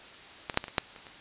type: clicks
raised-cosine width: 0.3 ms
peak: -15 / -24 / -6 / -20 / -24 / -7 / -30 / -30 dBFS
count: 8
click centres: 0.498 / 0.543 / 0.574 / 0.641 / 0.682 / 0.782 / 0.962 / 1.068 s
effects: white hiss -48 dBFS RMS until 1.2 s + resampled to 8000 Hz